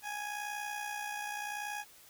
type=tone with amplitude modulation; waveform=20% pulse; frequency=830.6 Hz; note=G#5; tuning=in tune; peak=-30 dBFS; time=0.02-1.85 s; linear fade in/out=50 ms; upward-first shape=sine; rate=60.8 Hz; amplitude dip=50%; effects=white hiss -58 dBFS RMS until 2.09 s